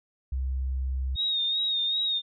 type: tone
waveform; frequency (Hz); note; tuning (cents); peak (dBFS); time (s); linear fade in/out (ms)
sine; 65.41; C2; 0; -26; 0.32-1.16; 5
type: tone with vibrato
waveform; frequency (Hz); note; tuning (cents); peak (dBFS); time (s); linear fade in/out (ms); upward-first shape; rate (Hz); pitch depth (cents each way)
sine; 3724; A#7; -2; -24; 1.15-2.22; 50; sine; 2.6; 49
effects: none

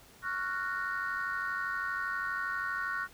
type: chord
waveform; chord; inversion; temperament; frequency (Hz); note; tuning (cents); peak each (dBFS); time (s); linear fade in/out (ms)
sine; Gb major seventh; second; just; 1110 / 1387.5 / 1480 / 1850; Db6 / F6 / Gb6 / Bb6; +2 / -12 / 0 / -14; -37 / -38 / -34 / -38; 0.22-3.08; 50
effects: tanh soft clip ceiling -24 dBFS + pink hiss -57 dBFS RMS until 3.13 s

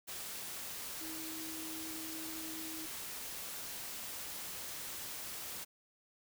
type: tone in noise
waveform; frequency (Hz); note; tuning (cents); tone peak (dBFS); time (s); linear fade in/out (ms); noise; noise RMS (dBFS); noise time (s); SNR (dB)
sine; 319.3; D#4; +45; -46; 1-2.87; 20; white; -44; 0.07-5.65; -5
effects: none

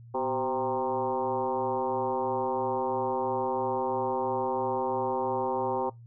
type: tone with frequency modulation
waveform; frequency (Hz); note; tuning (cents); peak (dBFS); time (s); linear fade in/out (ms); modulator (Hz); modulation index
sine; 654; E5; -14; -26; 0.14-5.9; 10; 135; 2.6
effects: noise-tail reverb RT60 0.2 s tail -23 dB re dry + added 117 Hz sine -46 dBFS peak until 6.06 s

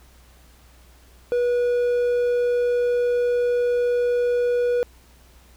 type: tone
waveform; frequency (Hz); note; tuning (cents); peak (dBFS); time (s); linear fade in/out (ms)
triangle; 485.8; B4; -29; -16; 1.32-4.83; 0
effects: added 61 Hz sine -50 dBFS peak until 5.56 s + pink hiss -55 dBFS RMS until 5.56 s

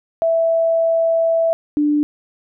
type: tone pair in turn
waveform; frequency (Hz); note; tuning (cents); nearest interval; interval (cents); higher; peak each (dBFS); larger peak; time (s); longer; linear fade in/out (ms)
sine; 659.3 / 295.8; E5 / D4; 0 / +13; octave + major second; 1387; first; -13; neither; 0.22-1.53 / 1.77-2.03; first; 0
effects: none

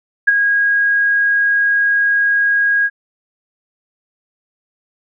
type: tone with ADSR envelope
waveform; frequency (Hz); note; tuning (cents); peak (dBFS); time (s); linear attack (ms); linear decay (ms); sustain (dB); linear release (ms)
sine; 1640; G#6; -22; -4; 0.27-2.9; 14; 21; -7; 48
effects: none

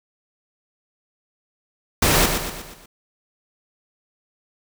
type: noise with echo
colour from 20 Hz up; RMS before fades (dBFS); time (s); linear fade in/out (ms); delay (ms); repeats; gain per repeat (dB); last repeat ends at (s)
pink; -17; 2.02-2.26; 5; 120; 5; -6; 2.86
effects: none

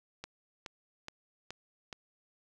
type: click train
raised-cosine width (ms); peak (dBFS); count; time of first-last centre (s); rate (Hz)
0.2; -24; 5; 0.24-1.928; 2.37
effects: none

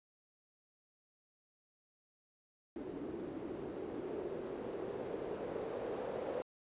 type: noise with low-pass filter sweep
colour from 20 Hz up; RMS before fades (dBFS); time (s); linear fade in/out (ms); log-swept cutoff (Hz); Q
blue; -42; 2.76-6.42; 0; 320 to 510; 3.3
effects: resampled to 8000 Hz

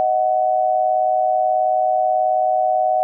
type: tone pair together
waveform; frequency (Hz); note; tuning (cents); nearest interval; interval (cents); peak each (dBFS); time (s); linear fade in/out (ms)
sine; 626.5 / 745; D#5 / F#5; +12 / +12; minor third; 300; -19 / -16; 0-3.03; 0
effects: none

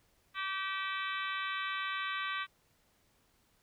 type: harmonic tone with a mistuned harmonic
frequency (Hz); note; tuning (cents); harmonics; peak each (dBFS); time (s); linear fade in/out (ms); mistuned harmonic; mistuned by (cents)
386; G4; -27; 3 / 4 / 5 / 6 / 7 / 8 / 9 / 10; -38 / -40 / -42 / -44 / -45 / -46 / -47 / -48; 0.34-2.47; 50; 7; -58
effects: pink hiss -71 dBFS RMS until 3.62 s

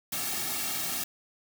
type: noise with comb filter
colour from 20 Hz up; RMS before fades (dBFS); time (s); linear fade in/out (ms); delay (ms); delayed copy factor
white; -32; 0.12-1.04; 5; 2; -0.8
effects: none

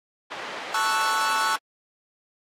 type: band-pass noise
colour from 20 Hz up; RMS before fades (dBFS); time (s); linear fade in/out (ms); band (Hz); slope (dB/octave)
pink; -35; 0.3-1.58; 20; 590 to 2900; 12
type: chord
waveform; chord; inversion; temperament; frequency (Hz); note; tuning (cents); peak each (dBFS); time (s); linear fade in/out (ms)
45% pulse; F# minor seventh; first; equal; 880 / 1108.7 / 1318.5 / 1480; A5 / C#6 / E6 / F#6; 0 / 0 / 0 / 0; -27; 0.74-1.56; 5
effects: low-pass 11000 Hz 12 dB/octave + AAC 64 kbps

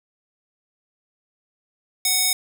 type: tone with high-pass filter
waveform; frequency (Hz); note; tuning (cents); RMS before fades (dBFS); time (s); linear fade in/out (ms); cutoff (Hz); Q
square; 742; F#5; +5; -20; 2.05-2.33; 2; 4300; 0.59
effects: none

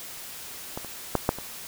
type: clicks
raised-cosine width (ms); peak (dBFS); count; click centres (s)
1; -18 / -25 / -7 / -6 / -22; 5; 0.775 / 0.847 / 1.153 / 1.291 / 1.386
effects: white hiss -40 dBFS RMS until 1.67 s

